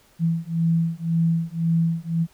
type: beating tone pair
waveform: sine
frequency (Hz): 164.81 / 166.71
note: E3 / E3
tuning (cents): 0 / +20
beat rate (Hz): 1.9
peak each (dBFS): -22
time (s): 0.19-2.27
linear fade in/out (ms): 50
effects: pink hiss -57 dBFS RMS until 2.33 s